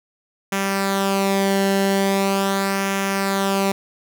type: tone with flanger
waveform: sawtooth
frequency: 195.8 Hz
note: G3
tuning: 2 cents flat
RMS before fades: -20 dBFS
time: 0.52-3.72 s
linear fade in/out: 5 ms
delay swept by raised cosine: 0.23 to 0.84 ms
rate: 0.41 Hz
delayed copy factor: -0.55
effects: none